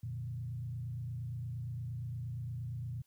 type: tone with frequency modulation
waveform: sine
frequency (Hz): 119.7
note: A#2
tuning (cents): +46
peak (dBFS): -37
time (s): 0.03-3.02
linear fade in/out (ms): 5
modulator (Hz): 28.6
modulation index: 0.85
effects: white hiss -75 dBFS RMS until 3.06 s